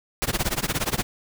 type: noise with tremolo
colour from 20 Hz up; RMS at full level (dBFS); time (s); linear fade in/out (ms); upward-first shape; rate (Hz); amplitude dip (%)
pink; -22; 0.22-1.03; 0; sine; 17; 95
effects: none